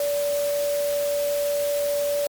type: tone in noise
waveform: sine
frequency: 577 Hz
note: D5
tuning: 31 cents flat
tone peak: -21 dBFS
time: 0-2.27 s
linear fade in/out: 2 ms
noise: white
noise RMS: -34 dBFS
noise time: 0-2.27 s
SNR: +10 dB
effects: MP3 96 kbps